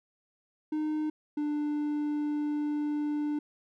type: tone pair in turn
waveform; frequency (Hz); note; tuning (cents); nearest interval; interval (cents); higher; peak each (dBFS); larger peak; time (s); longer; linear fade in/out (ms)
triangle; 306.8 / 296.5; D#4 / D4; -24 / +17; minor second; 59; first; -26; neither; 0.72-1.1 / 1.37-3.39; second; 5
effects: none